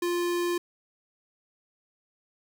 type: tone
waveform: square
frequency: 349.2 Hz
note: F4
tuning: in tune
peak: -26 dBFS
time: 0.02-0.58 s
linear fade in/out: 5 ms
effects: 11-bit